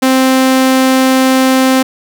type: tone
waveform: sawtooth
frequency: 261.6 Hz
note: C4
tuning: in tune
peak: -3 dBFS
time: 0.02-1.83 s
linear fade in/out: 10 ms
effects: none